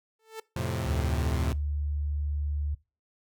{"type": "tone with exponential growth", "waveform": "sawtooth", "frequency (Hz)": 442.4, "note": "A4", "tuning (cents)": 9, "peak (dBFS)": -30, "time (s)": [0.19, 0.4], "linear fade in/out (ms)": 5, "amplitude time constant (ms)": 45}
{"type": "chord", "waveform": "sawtooth", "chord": "F major", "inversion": "none", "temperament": "equal", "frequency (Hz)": [87.31, 110, 130.81], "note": ["F2", "A2", "C3"], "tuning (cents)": [0, 0, 0], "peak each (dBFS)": -29, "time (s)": [0.56, 1.53], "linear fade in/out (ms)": 5}
{"type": "tone", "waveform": "sine", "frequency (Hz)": 73.2, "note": "D2", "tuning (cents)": -5, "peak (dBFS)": -27, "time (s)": [0.86, 2.75], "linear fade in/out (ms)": 10}
{"effects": ["noise-tail reverb RT60 0.3 s tail -22 dB re dry"]}